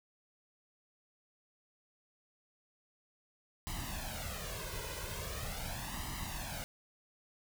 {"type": "noise with flanger", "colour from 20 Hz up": "pink", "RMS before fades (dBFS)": -41, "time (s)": [3.67, 6.64], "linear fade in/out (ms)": 0, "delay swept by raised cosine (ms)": [1, 2], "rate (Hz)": 0.41, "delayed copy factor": 0.8, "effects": []}